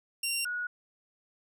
15% pulse / sine tone pair in turn, 2762 / 1456.8 Hz, F7 / F#6, -20 / -27 cents, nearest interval major seventh, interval 1107 cents, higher first, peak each -22 / -31 dBFS, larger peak first, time 0.23-0.45 / 0.45-0.67 s, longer neither, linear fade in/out 5 ms, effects none

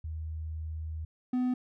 sine / triangle tone pair in turn, 79.1 / 251.1 Hz, D#2 / B3, +29 / +29 cents, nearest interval octave + minor sixth, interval 2000 cents, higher second, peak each -34 / -24 dBFS, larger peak second, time 0.04-1.05 / 1.33-1.54 s, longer first, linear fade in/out 5 ms, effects none

